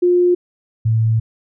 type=tone pair in turn; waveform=sine; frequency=355.2 / 111.88 Hz; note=F4 / A2; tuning=+29 / +29 cents; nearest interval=octave + minor sixth; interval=2000 cents; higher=first; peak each=-10 / -12 dBFS; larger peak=first; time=0.02-0.35 / 0.85-1.2 s; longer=second; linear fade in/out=10 ms; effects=none